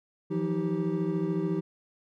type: tone cluster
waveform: triangle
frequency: 164.5 / 178.4 / 316.4 / 390.1 Hz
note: E3 / F3 / D#4 / G4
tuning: -3 / +37 / +29 / -8 cents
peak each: -30 dBFS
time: 0.3-1.61 s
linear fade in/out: 20 ms
effects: none

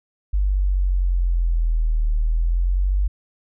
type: linear two-way sweep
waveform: sine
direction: down then up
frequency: 49.62 to 38 to 49.62 Hz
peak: -16 dBFS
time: 0.33-3.08 s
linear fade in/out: 10 ms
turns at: 2.14 s
effects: none

